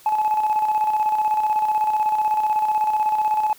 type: tone with tremolo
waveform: sine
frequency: 857 Hz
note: A5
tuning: 46 cents flat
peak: -14 dBFS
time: 0.06-3.53 s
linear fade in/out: 2 ms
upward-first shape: square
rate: 16 Hz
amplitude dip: 50%
effects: tanh soft clip ceiling -13 dBFS + white hiss -49 dBFS RMS until 3.58 s